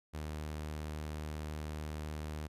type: tone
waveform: sawtooth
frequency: 76.4 Hz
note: D#2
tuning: 31 cents flat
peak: -35 dBFS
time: 0.13-2.48 s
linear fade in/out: 20 ms
effects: resampled to 32000 Hz